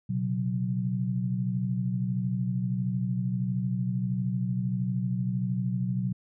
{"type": "chord", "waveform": "sine", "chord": "B suspended second", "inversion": "none", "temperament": "equal with one note detuned", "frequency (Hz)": [123.47, 136.37, 185], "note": ["B2", "C#3", "F#3"], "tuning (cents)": [0, -28, 0], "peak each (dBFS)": [-29, -35, -29], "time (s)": [0.09, 6.13], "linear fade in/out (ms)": 10, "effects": []}